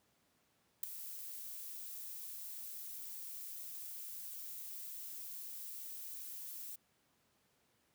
violet noise with ADSR envelope, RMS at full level -33 dBFS, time 0.83-6.76 s, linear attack 4 ms, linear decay 8 ms, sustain -14 dB, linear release 9 ms, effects pink hiss -75 dBFS RMS until 7.94 s + high-pass 100 Hz 12 dB/octave

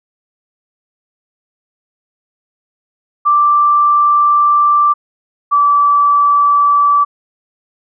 sine tone pair in turn, 1174.7 / 1156.5 Hz, D6 / D6, 0 / -27 cents, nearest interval unison, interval 27 cents, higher first, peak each -7 dBFS, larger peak neither, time 3.25-4.94 / 5.51-7.05 s, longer first, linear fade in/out 20 ms, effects none

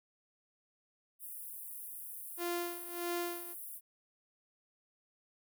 pink high-pass noise, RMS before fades -46 dBFS, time 1.19-3.81 s, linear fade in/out 50 ms, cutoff 9900 Hz, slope 48 dB/octave
sawtooth tone with tremolo, 347.4 Hz, F4, 9 cents flat, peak -30 dBFS, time 2.37-3.55 s, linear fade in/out 50 ms, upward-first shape sine, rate 1.6 Hz, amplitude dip 85%
effects none

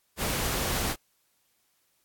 pink noise, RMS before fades -29 dBFS, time 0.17-0.96 s, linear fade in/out 50 ms, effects white hiss -71 dBFS RMS until 2.04 s + AAC 64 kbps

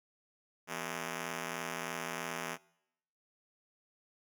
5% pulse ring-modulated tone, 209.9 Hz, G#3, 19 cents sharp, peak -23 dBFS, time 0.67-2.58 s, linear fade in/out 50 ms, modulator 41.5 Hz, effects noise-tail reverb RT60 0.8 s tail -23 dB re dry

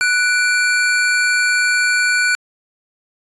square tone pair together, 1480.7 / 2349 Hz, F#6 / D7, +1 / 0 cents, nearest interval minor sixth, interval 799 cents, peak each -15 / -20 dBFS, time 0.01-2.35 s, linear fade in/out 0 ms, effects resampled to 24000 Hz

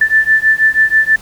sine beating tone pair, 1760 / 1766.2 Hz, A6 / A6, 0 / +6 cents, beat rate 6.2 Hz, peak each -11 dBFS, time 0.01-1.16 s, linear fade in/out 5 ms, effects pink hiss -38 dBFS RMS until 1.21 s

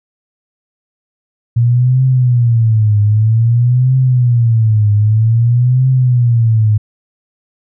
sine tone with vibrato, 116.54 Hz, A#2, in tune, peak -7 dBFS, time 1.56-6.78 s, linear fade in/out 10 ms, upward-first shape triangle, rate 0.52 Hz, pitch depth 210 cents each way, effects none

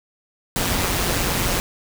pink noise with amplitude modulation, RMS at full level -19 dBFS, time 0.56-1.6 s, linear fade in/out 0 ms, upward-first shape sine, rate 179 Hz, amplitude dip 55%, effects none

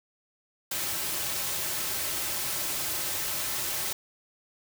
white noise with comb filter, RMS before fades -31 dBFS, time 0.71-3.93 s, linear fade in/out 5 ms, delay 4.2 ms, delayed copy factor -0.5, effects none

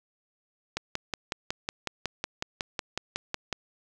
click train, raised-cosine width 0.2 ms, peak -12 dBFS, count 16, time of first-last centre 0.77-3.527 s, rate 5.44 Hz, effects none

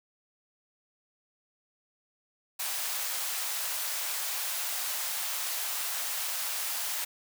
white high-pass noise, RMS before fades -33 dBFS, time 2.59-7.05 s, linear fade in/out 10 ms, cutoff 610 Hz, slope 24 dB/octave, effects none

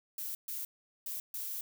violet noise bursts at uneven times, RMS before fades -39 dBFS, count 4, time 0.18-0.35 / 0.48-0.65 / 1.06-1.2 / 1.34-1.61 s, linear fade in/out 2 ms, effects none

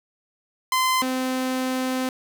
sawtooth tone pair in turn, 1032 / 258 Hz, C6 / C4, -24 / -24 cents, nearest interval 2 octaves, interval 2400 cents, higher first, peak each -15 / -19 dBFS, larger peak first, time 0.72-1.02 / 1.02-2.09 s, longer second, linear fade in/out 2 ms, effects none

